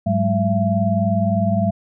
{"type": "tone cluster", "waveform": "sine", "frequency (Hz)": [104.1, 187.5, 207.2, 674], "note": ["G#2", "F#3", "G#3", "E5"], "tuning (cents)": [5, 23, -4, 38], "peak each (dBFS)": -21, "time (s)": [0.06, 1.71], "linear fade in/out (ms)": 10, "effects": []}